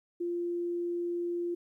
sine tone, 347 Hz, F4, 11 cents flat, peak -30 dBFS, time 0.2-1.55 s, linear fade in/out 10 ms, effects 12-bit

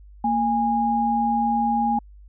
sine tone pair together, 230.7 / 822 Hz, A#3 / G#5, -18 / -18 cents, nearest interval octave + minor seventh, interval 2200 cents, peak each -23 / -20 dBFS, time 0.24-1.99 s, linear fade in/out 5 ms, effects added 50 Hz sine -43 dBFS peak until 2.28 s

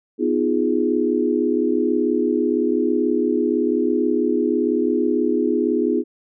sine chord, F half-diminished seventh, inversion second, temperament equal with one note detuned, 250.1 / 311.1 / 349.2 / 415.3 Hz, Cb4 / Eb4 / F4 / Ab4, +22 / 0 / 0 / 0 cents, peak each -22 dBFS, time 0.18-6.04 s, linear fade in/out 50 ms, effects none

